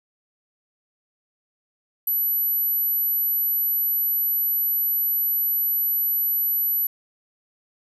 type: tone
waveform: sine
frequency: 11840 Hz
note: F#9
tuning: in tune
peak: -18 dBFS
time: 2.07-6.87 s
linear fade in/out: 5 ms
effects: tanh soft clip ceiling -17 dBFS